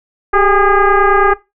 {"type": "tone with frequency modulation", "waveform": "sine", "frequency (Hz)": 418.6, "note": "G#4", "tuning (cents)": 14, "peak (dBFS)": -7, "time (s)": [0.33, 1.34], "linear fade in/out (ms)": 10, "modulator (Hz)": 404, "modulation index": 3.1, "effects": ["noise-tail reverb RT60 0.2 s tail -17 dB re dry"]}